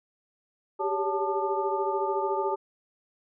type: tone cluster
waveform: sine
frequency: 388.6 / 402.3 / 563 / 881 / 1205 Hz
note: G4 / G4 / C#5 / A5 / D6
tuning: -15 / +45 / +27 / +2 / +44 cents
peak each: -30 / -33 / -34 / -29 / -35 dBFS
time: 0.79-2.56 s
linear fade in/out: 20 ms
effects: none